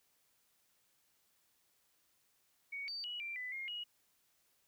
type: tone with pitch steps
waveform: sine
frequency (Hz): 2237 / 4610 / 2923 / 2359 / 2000 / 2133 / 2897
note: C#7 / D8 / F#7 / D7 / B6 / C7 / F#7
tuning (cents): +15 / -33 / -22 / +7 / +21 / +33 / -37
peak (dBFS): -40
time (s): 2.72-3.84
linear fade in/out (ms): 10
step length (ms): 160
effects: white hiss -75 dBFS RMS until 4.67 s